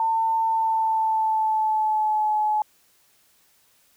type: tone with pitch glide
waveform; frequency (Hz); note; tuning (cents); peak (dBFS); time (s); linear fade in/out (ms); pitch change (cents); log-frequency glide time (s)
sine; 898 to 852; A5 to G#5; +35 to +44; -19; 0-2.62; 2; -91; 0.44-2.37
effects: white hiss -61 dBFS RMS until 3.96 s